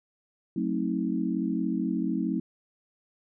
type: chord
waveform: sine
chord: F# diminished seventh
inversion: none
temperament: just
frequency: 185 / 222 / 266.4 / 319.7 Hz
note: F#3 / A3 / C4 / Eb4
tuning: 0 / +16 / +31 / +47 cents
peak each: -31 dBFS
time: 0.56-2.4 s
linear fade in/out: 5 ms
effects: none